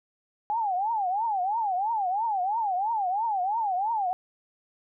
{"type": "tone with vibrato", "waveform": "sine", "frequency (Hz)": 817, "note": "G#5", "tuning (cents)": -29, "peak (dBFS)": -24, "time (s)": [0.5, 4.13], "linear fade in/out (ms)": 0, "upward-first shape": "triangle", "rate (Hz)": 3, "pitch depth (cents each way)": 260, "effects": []}